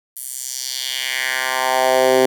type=tone with high-pass filter sweep; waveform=10% pulse; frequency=130 Hz; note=C3; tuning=11 cents flat; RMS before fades=-19 dBFS; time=0.16-2.26 s; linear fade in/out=5 ms; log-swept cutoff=11000 to 350 Hz; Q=2; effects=none